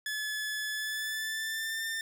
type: tone with pitch glide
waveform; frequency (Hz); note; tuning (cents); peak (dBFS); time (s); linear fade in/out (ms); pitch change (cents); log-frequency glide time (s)
sawtooth; 1718 to 1796.1; A6 to A6; -42 to +35; -29; 0.06-2.01; 2; +77; 0.7-1.84
effects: none